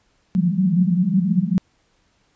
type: band-pass noise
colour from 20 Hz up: pink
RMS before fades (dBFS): -18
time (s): 0.35-1.58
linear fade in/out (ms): 0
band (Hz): 170 to 200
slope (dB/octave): 96
effects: pink hiss -63 dBFS RMS until 2.35 s + resampled to 16000 Hz

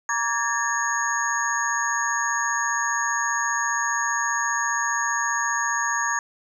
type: tone cluster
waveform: sine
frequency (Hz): 940 / 1155 / 1646 / 1781 / 6600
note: A#5 / D6 / G#6 / A6 / G#8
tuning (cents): +14 / -29 / -16 / +21 / -12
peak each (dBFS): -28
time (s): 0.09-6.19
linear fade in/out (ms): 2
effects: 9-bit

